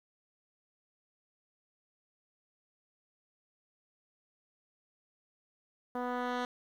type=tone with low-pass filter sweep; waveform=10% pulse; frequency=246.9 Hz; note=B3; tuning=in tune; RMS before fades=-35 dBFS; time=5.95-6.45 s; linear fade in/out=2 ms; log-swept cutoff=1000 to 4000 Hz; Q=0.75; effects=10-bit